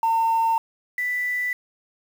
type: tone pair in turn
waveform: sine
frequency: 907 / 1980.5 Hz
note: A#5 / B6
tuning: -48 / +4 cents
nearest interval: octave + major second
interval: 1352 cents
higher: second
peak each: -16 / -22 dBFS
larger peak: first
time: 0.03-0.58 / 0.98-1.53 s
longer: neither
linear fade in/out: 2 ms
effects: tanh soft clip ceiling -15 dBFS + 7-bit